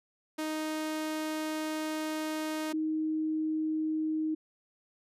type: tone pair in turn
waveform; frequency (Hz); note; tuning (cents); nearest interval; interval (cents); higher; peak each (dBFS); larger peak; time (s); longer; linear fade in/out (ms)
sawtooth / sine; 311.1 / 312.9; D#4 / D#4; 0 / +10; unison; 10; second; -28; neither; 0.38-2.73 / 2.73-4.35; first; 10
effects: resampled to 32000 Hz